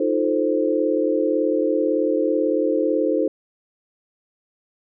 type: chord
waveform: sine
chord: F dominant seventh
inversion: third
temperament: equal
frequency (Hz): 311.1 / 349.2 / 440 / 523.3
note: Eb4 / F4 / A4 / C5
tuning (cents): 0 / 0 / 0 / 0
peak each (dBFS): -22 / -25 / -23 / -22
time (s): 0-3.28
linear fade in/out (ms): 5
effects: none